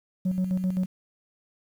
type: tone with tremolo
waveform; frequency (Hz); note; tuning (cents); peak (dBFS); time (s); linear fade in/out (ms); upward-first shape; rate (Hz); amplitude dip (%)
sine; 185; F#3; 0; -19; 0.25-0.86; 10; square; 7.7; 60
effects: tanh soft clip ceiling -21 dBFS + 9-bit